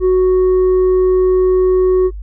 triangle tone with tanh clipping, 370 Hz, F#4, in tune, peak -9 dBFS, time 0-2.11 s, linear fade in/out 50 ms, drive 7 dB, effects noise-tail reverb RT60 0.1 s tail -24 dB re dry + added 50 Hz sine -24 dBFS peak until 2.22 s

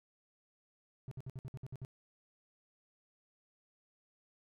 triangle tone bursts, 130.81 Hz, C3, in tune, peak -39 dBFS, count 9, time 1.08-1.849 s, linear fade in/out 0 ms, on 33 ms, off 59 ms, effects none

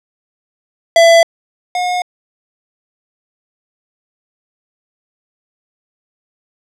square tone pair in turn, 669 / 720.8 Hz, E5 / F#5, +25 / -45 cents, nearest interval minor second, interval 130 cents, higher second, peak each -5 / -15 dBFS, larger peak first, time 0.96-1.23 / 1.75-2.02 s, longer neither, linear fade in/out 2 ms, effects low-pass 7000 Hz 12 dB/octave

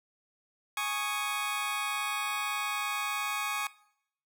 20% pulse chord, Ab suspended fourth, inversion none, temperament just, 830.6 / 1107.5 / 1245.9 Hz, Ab5 / Db6 / Eb6, 0 / -2 / +2 cents, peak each -31 / -29 / -32 dBFS, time 0.77-3.67 s, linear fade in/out 2 ms, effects noise-tail reverb RT60 0.7 s tail -20 dB re dry

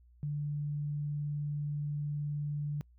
sine tone, 146.83 Hz, D3, in tune, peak -32 dBFS, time 0.23-2.81 s, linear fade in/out 0 ms, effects noise-tail reverb RT60 0.1 s tail -26 dB re dry + added 60 Hz sine -58 dBFS peak until 2.98 s

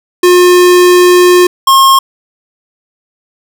square tone pair in turn, 357.9 / 1075.2 Hz, F4 / C6, +42 / +47 cents, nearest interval octave + perfect fifth, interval 1905 cents, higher second, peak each -3 dBFS, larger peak neither, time 0.23-1.47 / 1.67-1.99 s, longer first, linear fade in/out 5 ms, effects none

